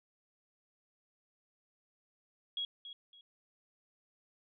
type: tone with echo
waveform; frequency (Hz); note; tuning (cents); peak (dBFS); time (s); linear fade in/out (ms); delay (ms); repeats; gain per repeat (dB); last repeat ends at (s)
sine; 3313; G#7; -5; -34; 2.57-2.65; 2; 280; 2; -11; 3.21
effects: none